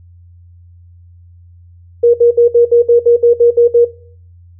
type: tone bursts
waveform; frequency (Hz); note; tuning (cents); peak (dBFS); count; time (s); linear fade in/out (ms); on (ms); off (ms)
sine; 473.8; A#4; +28; -4; 11; 2.03-3.85; 10; 110; 61
effects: noise-tail reverb RT60 0.5 s tail -18 dB re dry + added 87 Hz sine -38 dBFS peak until 4.59 s